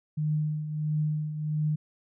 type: tone with tremolo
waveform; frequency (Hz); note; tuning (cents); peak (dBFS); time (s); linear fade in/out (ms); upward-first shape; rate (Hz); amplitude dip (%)
sine; 152.5; D#3; -34; -23; 0.17-1.76; 10; triangle; 1.5; 65
effects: none